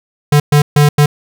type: tone bursts at uneven times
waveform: square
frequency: 146.83 Hz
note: D3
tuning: in tune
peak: -6 dBFS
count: 4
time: 0.32-0.4 / 0.52-0.62 / 0.76-0.89 / 0.98-1.06 s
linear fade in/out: 5 ms
effects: none